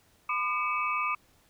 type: tone cluster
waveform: sine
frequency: 1009 / 1208 / 2265 / 2593 Hz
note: B5 / D6 / C#7 / E7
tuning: +37 / +48 / +37 / -29 cents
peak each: -35 / -29 / -35 / -34 dBFS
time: 0.29-1.15 s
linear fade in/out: 5 ms
effects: pink hiss -64 dBFS RMS until 1.49 s